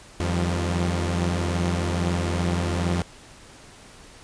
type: tone cluster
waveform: sawtooth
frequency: 86.8 / 158.4 / 176 / 197.4 Hz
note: F2 / D#3 / F3 / G3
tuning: -10 / +31 / +14 / +12 cents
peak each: -20 / -29 / -25 / -29 dBFS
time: 0.2-3.02 s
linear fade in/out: 0 ms
effects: pink hiss -47 dBFS RMS until 4.23 s + resampled to 22050 Hz